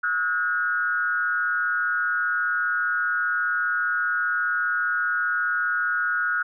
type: tone with frequency modulation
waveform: sine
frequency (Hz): 1447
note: F#6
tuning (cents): -39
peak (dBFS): -21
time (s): 0.03-6.43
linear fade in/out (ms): 10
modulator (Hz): 159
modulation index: 0.77
effects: none